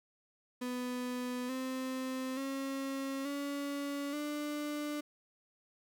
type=tone with pitch steps; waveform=35% pulse; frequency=248.8 / 259.8 / 271.3 / 283.3 / 295.9 Hz; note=B3 / C4 / C#4 / C#4 / D4; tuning=+13 / -12 / -37 / +38 / +13 cents; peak=-34 dBFS; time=0.61-5.01 s; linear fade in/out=10 ms; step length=880 ms; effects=12-bit